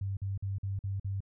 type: tone bursts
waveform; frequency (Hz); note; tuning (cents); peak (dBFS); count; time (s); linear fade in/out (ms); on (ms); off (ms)
sine; 98; G2; 0; -31; 6; 0.01-1.205; 5; 160; 47
effects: none